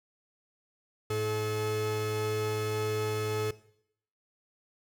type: tone pair together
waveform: 45% pulse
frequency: 107.81 / 429.5 Hz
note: A2 / A4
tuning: -35 / -42 cents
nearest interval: 2 octaves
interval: 2393 cents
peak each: -33 / -31 dBFS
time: 1.1-3.51 s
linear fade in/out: 5 ms
effects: noise-tail reverb RT60 0.7 s tail -18 dB re dry